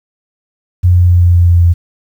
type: tone with pitch steps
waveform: sine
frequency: 89.3 / 88.73 / 88.17 / 87.61 / 87.06 / 86.51 / 85.96 Hz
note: F2 / F2 / F2 / F2 / F2 / F2 / F2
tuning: +39 / +28 / +17 / +6 / -5 / -16 / -27 cents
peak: -4 dBFS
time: 0.83-1.74 s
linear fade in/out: 20 ms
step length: 130 ms
effects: 7-bit